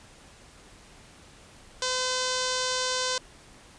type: tone with notch filter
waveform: 5% pulse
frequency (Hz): 510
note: C5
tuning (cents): -44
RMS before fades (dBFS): -28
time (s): 1.82-3.18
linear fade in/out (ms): 2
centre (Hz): 2300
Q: 1.7
effects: pink hiss -52 dBFS RMS until 3.78 s + resampled to 22050 Hz